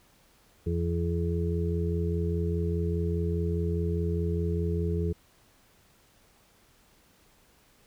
harmonic tone, 84.9 Hz, F2, 48 cents flat, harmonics 1 / 2 / 4 / 5, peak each -28 / -31 / -37 / -33 dBFS, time 0.66-5.13 s, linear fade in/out 10 ms, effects pink hiss -62 dBFS RMS until 7.86 s

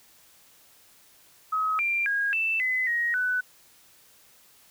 sine tone with pitch steps, 1274 / 2375 / 1635 / 2654 / 2023 / 1885 / 1495 Hz, D#6 / D7 / G#6 / E7 / B6 / A#6 / F#6, +41 / +19 / -28 / +11 / +41 / +19 / +17 cents, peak -23 dBFS, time 1.52-3.41 s, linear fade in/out 10 ms, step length 270 ms, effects white hiss -57 dBFS RMS until 4.7 s

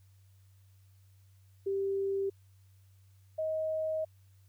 sine tone pair in turn, 392 / 630.8 Hz, G4 / D#5, 0 / +24 cents, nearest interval minor sixth, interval 824 cents, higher second, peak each -29 / -30 dBFS, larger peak first, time 1.66-2.3 / 3.38-4.05 s, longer second, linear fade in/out 10 ms, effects added 96 Hz sine -58 dBFS peak until 4.48 s + white hiss -73 dBFS RMS until 4.48 s

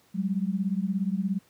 sine beating tone pair, 186.1 / 203.1 Hz, F#3 / G#3, +10 / -38 cents, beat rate 17 Hz, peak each -27 / -28 dBFS, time 0.14-1.39 s, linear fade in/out 20 ms, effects pink hiss -62 dBFS RMS until 1.49 s + high-pass 100 Hz 12 dB/octave

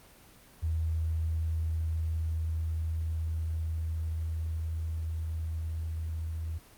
sine tone with level ramp, 80.6 Hz, E2, 38 cents flat, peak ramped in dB -27 to -32 dBFS, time 0.62-6.59 s, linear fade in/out 20 ms, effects pink hiss -56 dBFS RMS until 6.77 s + Opus 24 kbps

